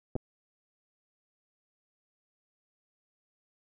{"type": "clicks", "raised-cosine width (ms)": 2, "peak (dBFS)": -20, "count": 2, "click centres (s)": [0.155, 0.163], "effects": []}